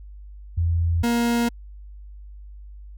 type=tone pair in turn; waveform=sine / 40% pulse; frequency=84.3 / 236 Hz; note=E2 / A#3; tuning=+39 / +22 cents; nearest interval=octave + tritone; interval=1783 cents; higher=second; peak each=-18 dBFS; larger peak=neither; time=0.57-1.03 / 1.03-1.49 s; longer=neither; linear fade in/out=10 ms; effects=added 50 Hz sine -38 dBFS peak until 2.97 s